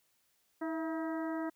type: harmonic tone with a mistuned harmonic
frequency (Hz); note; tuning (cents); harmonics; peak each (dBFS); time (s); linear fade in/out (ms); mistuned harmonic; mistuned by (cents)
320; D#4; +49; 1 / 2 / 3 / 4 / 5 / 6; -35 / -41 / -45 / -47 / -49 / -51; 0.61-1.5; 10; 2; +52
effects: white hiss -74 dBFS RMS until 1.55 s